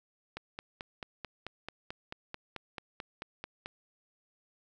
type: click train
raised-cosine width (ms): 0.3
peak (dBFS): -23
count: 16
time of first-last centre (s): 0.37-3.659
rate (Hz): 4.56
effects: none